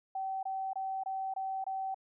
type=tone bursts; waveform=sine; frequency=768 Hz; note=G5; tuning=36 cents flat; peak=-33 dBFS; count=6; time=0.15-1.945 s; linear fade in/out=5 ms; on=280 ms; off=23 ms; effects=none